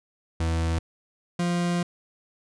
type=tone pair in turn; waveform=40% pulse; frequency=82.1 / 174.41 Hz; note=E2 / F3; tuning=-6 / -2 cents; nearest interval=octave + minor second; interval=1304 cents; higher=second; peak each=-22 dBFS; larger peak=neither; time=0.4-0.79 / 1.39-1.83 s; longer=second; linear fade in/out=5 ms; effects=resampled to 22050 Hz